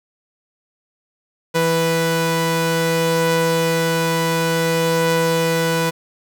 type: tone pair together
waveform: sawtooth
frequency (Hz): 164.82 / 493.9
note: E3 / B4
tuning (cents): 0 / 0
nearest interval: octave + perfect fifth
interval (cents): 1900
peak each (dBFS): -16 / -14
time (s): 1.54-5.91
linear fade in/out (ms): 20
effects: none